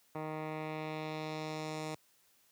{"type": "tone with low-pass filter sweep", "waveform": "10% pulse", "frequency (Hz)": 155.56, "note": "D#3", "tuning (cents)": 0, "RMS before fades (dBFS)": -40, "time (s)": [0.15, 1.95], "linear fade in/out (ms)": 2, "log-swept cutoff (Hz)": [1500, 8300], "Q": 1.2, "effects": ["white hiss -69 dBFS RMS until 2.51 s", "high-pass 80 Hz 12 dB/octave"]}